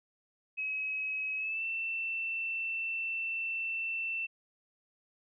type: tone with pitch glide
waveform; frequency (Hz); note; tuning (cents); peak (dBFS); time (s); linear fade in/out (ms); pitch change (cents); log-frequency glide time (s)
sine; 2555 to 2679; D#7 to E7; +45 to +27; -32; 0.57-4.27; 20; +82; 1.37-1.64
effects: none